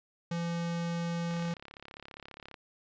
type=tone; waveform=square; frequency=170 Hz; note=F3; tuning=46 cents flat; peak=-32 dBFS; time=0.31-1.54 s; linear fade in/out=5 ms
type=click train; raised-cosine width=0.3 ms; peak=-30 dBFS; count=44; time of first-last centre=1.31-2.542 s; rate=34.9 Hz
effects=resampled to 16000 Hz